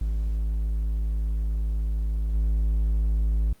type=tone with level steps; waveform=triangle; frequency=53.4 Hz; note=G#1; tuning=49 cents sharp; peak=-21 / -18 dBFS; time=0.01-3.53 s; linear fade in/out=5 ms; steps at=2.33 s; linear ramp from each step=20 ms; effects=pink hiss -59 dBFS RMS until 3.6 s + Opus 48 kbps